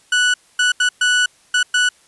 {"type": "tone bursts at uneven times", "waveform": "30% pulse", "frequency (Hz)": 1479, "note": "F#6", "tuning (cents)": -1, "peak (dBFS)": -10, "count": 6, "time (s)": [[0.12, 0.34], [0.59, 0.72], [0.8, 0.89], [1.01, 1.26], [1.54, 1.63], [1.74, 1.89]], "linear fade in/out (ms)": 5, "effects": ["white hiss -53 dBFS RMS until 2.07 s", "resampled to 24000 Hz"]}